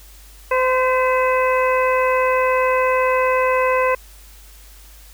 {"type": "harmonic tone with a mistuned harmonic", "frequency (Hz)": 514, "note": "C5", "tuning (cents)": -31, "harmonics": [1, 2, 3, 4, 5], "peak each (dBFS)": [-17, -19, -27, -26, -26], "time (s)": [0.51, 3.95], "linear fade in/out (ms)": 5, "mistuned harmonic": 4, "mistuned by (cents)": -30, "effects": ["added 50 Hz sine -42 dBFS peak until 5.13 s", "white hiss -47 dBFS RMS until 5.13 s"]}